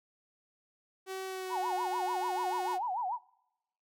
sawtooth tone with pitch glide, 380 to 364.5 Hz, F#4 to F#4, +46 to -26 cents, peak -33 dBFS, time 1.06-2.79 s, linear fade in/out 50 ms, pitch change -72 cents, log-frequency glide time 1.25-1.73 s
sine tone with vibrato, 849 Hz, G#5, 38 cents sharp, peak -31 dBFS, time 1.49-3.19 s, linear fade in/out 50 ms, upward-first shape sine, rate 6.8 Hz, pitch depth 270 cents each way
effects noise-tail reverb RT60 0.9 s tail -24 dB re dry

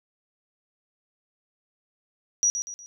sine tone with echo, 5800 Hz, F#8, 35 cents flat, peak -18 dBFS, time 2.43-2.5 s, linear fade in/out 0 ms, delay 120 ms, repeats 3, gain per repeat -8 dB, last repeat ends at 2.86 s, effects none

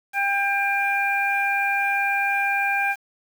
harmonic tone, 797 Hz, G5, 28 cents sharp, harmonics 1 / 2 / 3, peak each -24 / -24 / -24 dBFS, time 0.13-2.96 s, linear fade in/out 50 ms, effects 7-bit

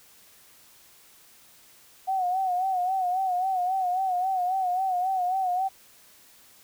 sine tone with vibrato, 742 Hz, F#5, 5 cents sharp, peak -23 dBFS, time 2.07-5.69 s, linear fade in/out 20 ms, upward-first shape sine, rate 3.7 Hz, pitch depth 71 cents each way, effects white hiss -55 dBFS RMS until 6.63 s

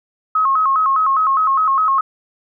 sine tone with vibrato, 1174.7 Hz, D6, in tune, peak -12 dBFS, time 0.35-2.01 s, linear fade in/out 5 ms, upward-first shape square, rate 4.9 Hz, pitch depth 140 cents each way, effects none

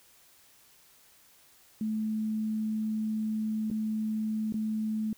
sine tone with dropouts, 217.1 Hz, A3, 23 cents flat, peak -28 dBFS, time 1.81-5.13 s, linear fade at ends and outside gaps 2 ms, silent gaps 3.702-3.712 / 4.524-4.541 s, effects white hiss -60 dBFS RMS until 5.17 s

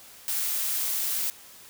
blue noise, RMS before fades -28 dBFS, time 0.28-1.3 s, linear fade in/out 0 ms, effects white hiss -49 dBFS RMS until 1.69 s

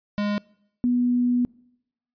square / sine tone pair in turn, 206.1 / 245.1 Hz, G#3 / B3, -13 / -13 cents, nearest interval minor third, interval 300 cents, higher second, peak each -23 / -18 dBFS, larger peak second, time 0.18-0.38 / 0.84-1.45 s, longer second, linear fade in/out 0 ms, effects noise-tail reverb RT60 0.8 s tail -25 dB re dry + resampled to 11025 Hz

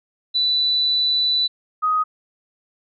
sine tone pair in turn, 3976 / 1252.4 Hz, B7 / D#6, +11 / +11 cents, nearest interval octave + minor sixth, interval 2000 cents, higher first, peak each -16 dBFS, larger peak neither, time 0.34-1.48 / 1.82-2.04 s, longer first, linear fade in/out 20 ms, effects none

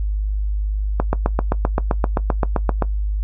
click train, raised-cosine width 1 ms, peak -3 dBFS, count 15, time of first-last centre 1-2.823 s, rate 7.68 Hz, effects noise-tail reverb RT60 0.1 s tail -17 dB re dry + added 51 Hz sine -18 dBFS peak until 3.23 s

